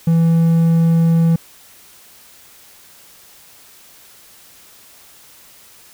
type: tone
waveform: triangle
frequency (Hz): 165.5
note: E3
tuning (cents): +7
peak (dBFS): -8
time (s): 0.07-1.36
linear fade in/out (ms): 5
effects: white hiss -45 dBFS RMS until 5.93 s